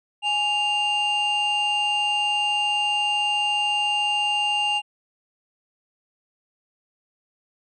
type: tone pair together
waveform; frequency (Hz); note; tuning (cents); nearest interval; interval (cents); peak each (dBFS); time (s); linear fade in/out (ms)
triangle; 830.6 / 2794; G#5 / F7; 0 / 0; octave + major sixth; 2100; -22 / -19; 0.22-4.82; 50
effects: tanh soft clip ceiling -15 dBFS + resampled to 22050 Hz